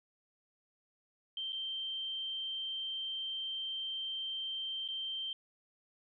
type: tone with dropouts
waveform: sine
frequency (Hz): 3136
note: G7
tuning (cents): 0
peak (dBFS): -36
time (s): 1.37-5.33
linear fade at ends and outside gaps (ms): 2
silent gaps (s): 1.523-1.529 / 4.878-4.886
effects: none